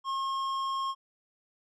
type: tone with tanh clipping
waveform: triangle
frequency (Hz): 1077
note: C6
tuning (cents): +50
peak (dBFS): -31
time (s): 0.04-0.95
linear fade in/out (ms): 50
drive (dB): 15
effects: none